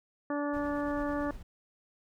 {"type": "harmonic tone", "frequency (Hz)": 290, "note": "D4", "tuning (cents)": -22, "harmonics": [1, 2, 3, 4, 5, 6], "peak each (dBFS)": [-32, -35, -41, -40, -45, -44], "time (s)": [0.3, 1.31], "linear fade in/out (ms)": 2}
{"type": "noise with tremolo", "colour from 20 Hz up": "brown", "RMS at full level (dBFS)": -44, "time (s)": [0.53, 1.43], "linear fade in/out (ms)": 10, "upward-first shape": "square", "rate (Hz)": 9, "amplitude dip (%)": 25}
{"effects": []}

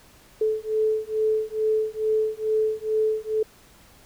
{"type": "beating tone pair", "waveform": "sine", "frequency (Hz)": [433.5, 435.8], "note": ["A4", "A4"], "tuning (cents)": [-26, -17], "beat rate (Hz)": 2.3, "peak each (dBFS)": -24, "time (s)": [0.41, 3.43], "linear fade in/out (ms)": 5, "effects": ["pink hiss -53 dBFS RMS until 4.05 s"]}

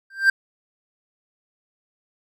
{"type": "tone with exponential growth", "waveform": "triangle", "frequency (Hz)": 1577, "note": "G6", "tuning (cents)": 10, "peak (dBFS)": -7, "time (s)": [0.1, 0.3], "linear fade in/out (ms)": 5, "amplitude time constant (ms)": 42, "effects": []}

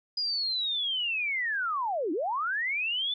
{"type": "linear two-way sweep", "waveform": "sine", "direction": "down then up", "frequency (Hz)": [4948, 286.5, 3543], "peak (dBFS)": -27, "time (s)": [0.17, 3.14], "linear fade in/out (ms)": 5, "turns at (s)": 2.12, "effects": []}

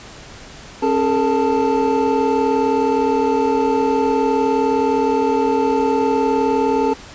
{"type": "tone cluster", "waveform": "triangle", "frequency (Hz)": [270.7, 420.1, 459.6, 884], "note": ["C#4", "G#4", "A#4", "A5"], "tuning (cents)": [-41, 20, -25, 8], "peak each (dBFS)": -18, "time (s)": [0.82, 6.94], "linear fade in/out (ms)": 10, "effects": ["pink hiss -38 dBFS RMS until 7.14 s", "resampled to 16000 Hz"]}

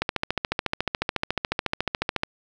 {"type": "click train", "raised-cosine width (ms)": 0.3, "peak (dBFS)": -7, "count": 32, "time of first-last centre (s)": [0.02, 2.234], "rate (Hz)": 14, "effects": []}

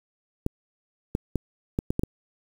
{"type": "clicks", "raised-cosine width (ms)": 3, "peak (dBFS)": -11, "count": 7, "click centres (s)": [0.464, 1.151, 1.357, 1.789, 1.905, 1.994, 2.035], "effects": ["7-bit"]}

